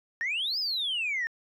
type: exponential two-way sweep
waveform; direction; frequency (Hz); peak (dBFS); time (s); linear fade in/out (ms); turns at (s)
sine; up then down; 1785 to 5200 to 1785; -26; 0.21-1.27; 0; 0.59
effects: tanh soft clip ceiling -24 dBFS